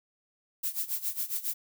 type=noise with tremolo; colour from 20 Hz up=violet; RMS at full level=-30 dBFS; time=0.63-1.54 s; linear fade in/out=10 ms; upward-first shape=sine; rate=7.3 Hz; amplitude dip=85%; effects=none

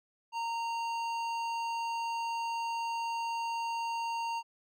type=tone with hard clipping; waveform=sine; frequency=924 Hz; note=A#5; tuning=16 cents flat; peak=-34 dBFS; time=0.32-4.43 s; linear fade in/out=50 ms; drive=12 dB; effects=none

